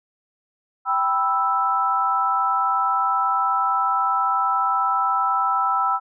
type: chord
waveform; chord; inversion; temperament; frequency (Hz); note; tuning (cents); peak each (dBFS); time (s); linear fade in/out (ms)
sine; E minor; first; equal; 784 / 987.8 / 1318.5; G5 / B5 / E6; 0 / 0 / 0; -24 / -24 / -20; 0.85-6; 50
effects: none